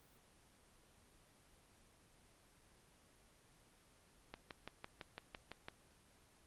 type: click train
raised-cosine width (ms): 0.3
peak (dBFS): -30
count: 9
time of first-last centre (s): 4.34-5.685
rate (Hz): 5.95
effects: pink hiss -68 dBFS RMS until 6.46 s + Opus 24 kbps